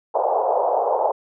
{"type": "band-pass noise", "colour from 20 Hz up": "pink", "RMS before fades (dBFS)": -20, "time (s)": [0.14, 1.12], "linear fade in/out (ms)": 10, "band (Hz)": [480, 910], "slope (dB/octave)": 48, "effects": []}